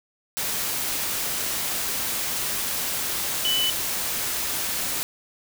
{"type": "tone in noise", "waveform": "sine", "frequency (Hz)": 2989, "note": "F#7", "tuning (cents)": 17, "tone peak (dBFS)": -21, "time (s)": [3.45, 3.7], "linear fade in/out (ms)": 0, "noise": "white", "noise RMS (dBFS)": -27, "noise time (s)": [0.37, 5.03], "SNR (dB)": 3, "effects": []}